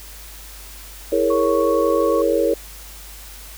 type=chord; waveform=sine; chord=A# half-diminished seventh; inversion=second; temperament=equal; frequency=329.6 / 415.3 / 466.2 / 554.4 Hz; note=E4 / G#4 / A#4 / C#5; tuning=0 / 0 / 0 / 0 cents; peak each=-22 / -22 / -19 / -20 dBFS; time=1.12-2.54 s; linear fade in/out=5 ms
type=tone; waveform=sine; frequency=1108.7 Hz; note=C#6; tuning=in tune; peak=-24 dBFS; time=1.3-2.22 s; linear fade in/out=5 ms
effects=added 50 Hz sine -39 dBFS peak until 3.57 s + white hiss -40 dBFS RMS until 3.57 s